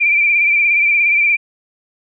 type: tone with vibrato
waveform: sine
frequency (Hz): 2358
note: D7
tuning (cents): +6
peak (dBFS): -10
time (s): 0-1.37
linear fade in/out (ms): 20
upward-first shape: sine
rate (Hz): 17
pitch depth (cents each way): 45
effects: none